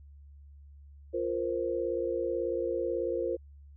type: chord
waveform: sine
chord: F suspended fourth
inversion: none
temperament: just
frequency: 349.2 / 465.6 / 523.8 Hz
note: F4 / Bb4 / C5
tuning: 0 / -2 / +2 cents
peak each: -33 dBFS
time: 1.13-3.37 s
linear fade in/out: 20 ms
effects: added 71 Hz sine -49 dBFS peak until 3.76 s